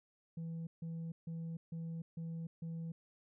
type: tone bursts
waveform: sine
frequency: 164.81 Hz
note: E3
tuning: in tune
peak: -37 dBFS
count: 6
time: 0.37-2.92 s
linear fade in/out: 5 ms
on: 300 ms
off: 150 ms
effects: tanh soft clip ceiling -39 dBFS